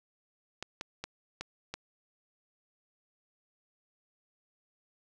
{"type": "clicks", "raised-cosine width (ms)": 0.2, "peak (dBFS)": -20, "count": 5, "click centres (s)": [0.626, 0.811, 1.04, 1.41, 1.74], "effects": []}